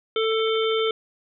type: harmonic tone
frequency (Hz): 443.7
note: A4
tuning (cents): +14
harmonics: 1 / 3 / 5 / 7 / 8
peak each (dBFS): -21 / -29 / -33 / -30 / -32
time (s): 0.16-0.91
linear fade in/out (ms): 2
effects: none